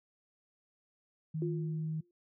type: tone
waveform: sine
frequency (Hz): 157.5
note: D#3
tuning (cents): +21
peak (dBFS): -33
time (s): 1.34-2.01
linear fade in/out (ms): 10
type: tone with exponential decay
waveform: sine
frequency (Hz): 349.2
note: F4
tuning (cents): 0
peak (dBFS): -31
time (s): 1.42-2.11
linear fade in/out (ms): 2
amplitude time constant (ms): 150
effects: noise-tail reverb RT60 0.1 s tail -24 dB re dry